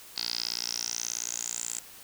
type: tone with band-pass filter sweep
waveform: 10% pulse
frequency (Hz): 58.5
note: A#1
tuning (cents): +7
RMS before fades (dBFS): -34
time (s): 0.16-1.8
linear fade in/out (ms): 10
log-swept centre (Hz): 4600 to 7700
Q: 8.8
effects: white hiss -49 dBFS RMS until 2.03 s